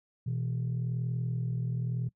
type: tone pair together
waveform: sine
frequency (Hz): 122.9 / 163.83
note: B2 / E3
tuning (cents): -8 / -10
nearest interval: perfect fourth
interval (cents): 498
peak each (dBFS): -29 / -34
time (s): 0.26-2.09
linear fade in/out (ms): 10
effects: noise-tail reverb RT60 0.1 s tail -22 dB re dry + tanh soft clip ceiling -25 dBFS